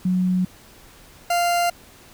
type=tone pair in turn; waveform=sine / 40% pulse; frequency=183.2 / 695.9 Hz; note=F#3 / F5; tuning=-17 / -6 cents; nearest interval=octave + major seventh; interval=2311 cents; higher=second; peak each=-17 dBFS; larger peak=neither; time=0.05-0.45 / 1.3-1.7 s; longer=neither; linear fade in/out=5 ms; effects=pink hiss -48 dBFS RMS until 2.13 s